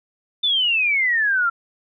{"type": "exponential sweep", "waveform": "sine", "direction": "down", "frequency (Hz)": [3582, 1349], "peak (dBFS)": -16, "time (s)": [0.43, 1.5], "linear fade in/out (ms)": 10, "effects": []}